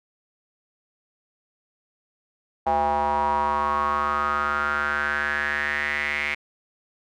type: tone with band-pass filter sweep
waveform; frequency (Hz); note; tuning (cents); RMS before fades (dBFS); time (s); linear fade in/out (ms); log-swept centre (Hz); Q
square; 73.42; D2; 0; -24; 2.66-6.35; 10; 800 to 2200; 6.8
effects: none